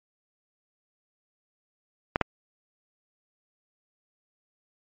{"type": "clicks", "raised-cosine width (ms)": 0.5, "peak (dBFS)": -6, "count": 2, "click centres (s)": [2.159, 2.213], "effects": ["MP3 32 kbps"]}